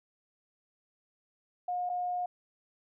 sine tone with dropouts, 717 Hz, F5, 45 cents sharp, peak -30 dBFS, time 1.68-2.26 s, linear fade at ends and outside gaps 5 ms, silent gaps 1.893-1.897 s, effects none

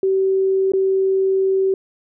sine tone with dropouts, 383.6 Hz, G4, 37 cents flat, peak -14 dBFS, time 0.03-1.74 s, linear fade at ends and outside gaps 2 ms, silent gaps 0.72-0.735 s, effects none

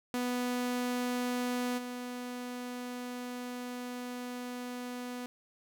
sawtooth tone with level steps, 246.9 Hz, B3, in tune, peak -27 / -34 dBFS, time 0.14-5.26 s, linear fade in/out 0 ms, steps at 1.77 s, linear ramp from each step 20 ms, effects none

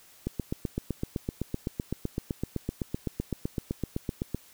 click train, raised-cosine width 3 ms, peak -16 dBFS, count 33, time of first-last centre 0.27-4.346 s, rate 7.85 Hz, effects white hiss -56 dBFS RMS until 4.53 s

